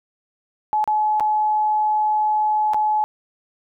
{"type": "tone with dropouts", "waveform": "sine", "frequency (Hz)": 853, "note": "G#5", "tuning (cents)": 46, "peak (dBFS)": -16, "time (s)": [0.73, 3.04], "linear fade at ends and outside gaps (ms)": 0, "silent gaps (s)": [[0.841, 0.876], [1.198, 1.206], [2.735, 2.744]], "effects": []}